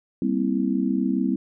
sine chord, C dominant seventh, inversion second, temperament just, 196.22 / 235.5 / 261.6 / 327 Hz, G3 / Bb3 / C4 / E4, +2 / +18 / 0 / -14 cents, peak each -25 / -27 / -24 / -28 dBFS, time 0.22-1.36 s, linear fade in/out 2 ms, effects none

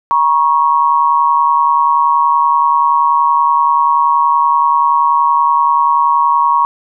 sine tone pair together, 953.5 / 1104 Hz, A#5 / C#6, +39 / -7 cents, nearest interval minor third, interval 254 cents, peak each -11 dBFS, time 0.11-6.65 s, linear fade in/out 0 ms, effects none

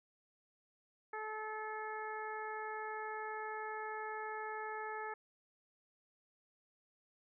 harmonic tone, 432.6 Hz, A4, 29 cents flat, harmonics 1 / 2 / 3 / 4 / 5, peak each -46 / -44 / -47 / -47 / -53 dBFS, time 1.13-5.14 s, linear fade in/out 5 ms, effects none

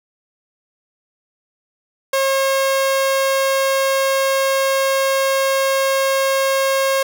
sawtooth tone, 540 Hz, C#5, 45 cents flat, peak -11 dBFS, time 2.13-7.03 s, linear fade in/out 5 ms, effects none

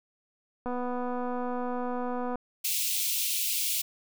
click train, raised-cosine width 1 ms, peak -21 dBFS, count 420, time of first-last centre 0.66-2.356 s, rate 247 Hz
white high-pass noise, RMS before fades -29 dBFS, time 2.64-3.82 s, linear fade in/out 10 ms, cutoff 2400 Hz, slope 48 dB/octave
effects none

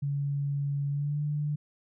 sine tone with pitch glide, 141.7 to 148.06 Hz, C#3 to D3, +38 to +14 cents, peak -27 dBFS, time 0.02-1.56 s, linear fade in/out 10 ms, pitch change +76 cents, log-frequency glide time 0.89-1.21 s, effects none

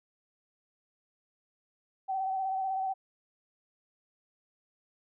sine tone with vibrato, 765 Hz, G5, 42 cents flat, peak -29 dBFS, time 2.08-2.94 s, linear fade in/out 20 ms, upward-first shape square, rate 16 Hz, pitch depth 23 cents each way, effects none

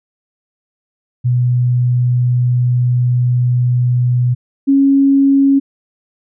sine tone pair in turn, 123.47 / 275.4 Hz, B2 / C#4, 0 / -11 cents, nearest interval octave + major second, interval 1389 cents, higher second, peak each -10 / -7 dBFS, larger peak second, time 1.24-4.35 / 4.67-5.6 s, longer first, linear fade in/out 20 ms, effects none

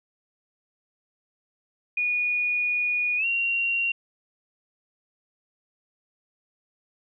sine tone with pitch glide, 2454 to 2755 Hz, D#7 to F7, -25 to -24 cents, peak -22 dBFS, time 1.97-3.92 s, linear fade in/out 5 ms, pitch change +201 cents, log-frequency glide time 3.17-3.26 s, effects none

